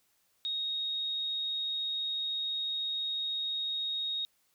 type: tone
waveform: sine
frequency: 3746 Hz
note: A#7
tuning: 8 cents sharp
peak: -31 dBFS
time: 0.45-4.25 s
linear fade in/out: 0 ms
effects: white hiss -72 dBFS RMS until 4.54 s